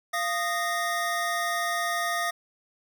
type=tone cluster; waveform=square; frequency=690 / 1238 / 1856 Hz; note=F5 / D#6 / A#6; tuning=-21 / -9 / -8 cents; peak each=-31 dBFS; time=0.13-2.31 s; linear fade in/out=10 ms; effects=none